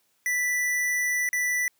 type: tone with dropouts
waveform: square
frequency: 1975.5 Hz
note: B6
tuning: in tune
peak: -24 dBFS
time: 0.26-1.68 s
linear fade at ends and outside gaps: 1 ms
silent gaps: 1.29-1.33 s
effects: white hiss -69 dBFS RMS until 1.79 s + high-pass 100 Hz 12 dB/octave